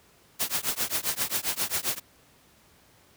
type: noise with tremolo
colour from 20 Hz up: white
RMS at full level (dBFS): -25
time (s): 0.39-2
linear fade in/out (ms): 20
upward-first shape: triangle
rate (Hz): 7.5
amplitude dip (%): 100
effects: pink hiss -59 dBFS RMS until 3.16 s + high-pass 60 Hz 12 dB/octave